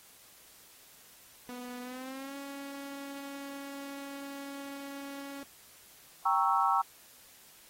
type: tone with pitch glide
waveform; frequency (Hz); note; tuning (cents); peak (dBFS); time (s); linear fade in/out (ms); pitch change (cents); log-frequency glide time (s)
sawtooth; 246.9 to 278.7; B3 to C#4; 0 to +9; -37; 1.49-5.43; 0; +209; 1.82-2.35
type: chord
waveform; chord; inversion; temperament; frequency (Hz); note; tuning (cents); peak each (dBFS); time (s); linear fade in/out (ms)
sine; G diminished seventh; none; equal; 784 / 932.3 / 1108.7 / 1318.5; G5 / Bb5 / Db6 / Fb6; 0 / 0 / 0 / 0; -30; 6.25-6.82; 10
effects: white hiss -57 dBFS RMS until 7.69 s + AAC 48 kbps